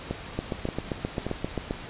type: two click trains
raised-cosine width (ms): 2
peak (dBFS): -14 / -15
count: 11 / 3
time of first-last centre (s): 0.39-1.709 / 0.11-1.266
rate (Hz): 7.58 / 1.73
effects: pink hiss -40 dBFS RMS until 1.89 s + resampled to 8000 Hz